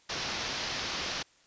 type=low-pass noise; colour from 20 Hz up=white; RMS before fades=-35 dBFS; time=0.09-1.23 s; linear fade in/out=10 ms; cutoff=5800 Hz; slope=48 dB/octave; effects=white hiss -63 dBFS RMS until 1.46 s + resampled to 16000 Hz

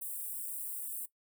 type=high-pass noise; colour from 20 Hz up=white; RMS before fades=-40 dBFS; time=0.01-1.06 s; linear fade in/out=10 ms; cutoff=8000 Hz; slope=96 dB/octave; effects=noise-tail reverb RT60 0.1 s tail -17 dB re dry

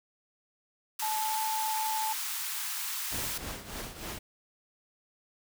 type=high-pass noise; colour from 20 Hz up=white; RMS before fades=-35 dBFS; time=0.99-3.38 s; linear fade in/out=5 ms; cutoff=860 Hz; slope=48 dB/octave
type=tone with pitch glide; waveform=sine; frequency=869 to 875.5 Hz; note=A5 to A5; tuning=-22 to -9 cents; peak=-30 dBFS; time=1.02-2.13 s; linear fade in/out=5 ms; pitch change=+13 cents; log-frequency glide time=1.13-1.38 s
type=noise with tremolo; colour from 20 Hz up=pink; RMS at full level=-37 dBFS; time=3.11-4.19 s; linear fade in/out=10 ms; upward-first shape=triangle; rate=3.3 Hz; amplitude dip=75%
effects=none

